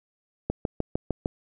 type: click train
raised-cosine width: 2 ms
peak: -12 dBFS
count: 6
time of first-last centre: 0.5-1.259 s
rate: 6.59 Hz
effects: none